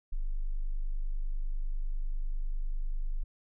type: tone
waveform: sine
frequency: 25.04 Hz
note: G0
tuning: 38 cents sharp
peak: -28 dBFS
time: 0.12-3.24 s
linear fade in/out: 10 ms
effects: none